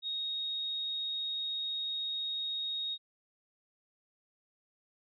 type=tone; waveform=sine; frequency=3746 Hz; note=A#7; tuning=8 cents sharp; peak=-33 dBFS; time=0.02-2.98 s; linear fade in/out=50 ms; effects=none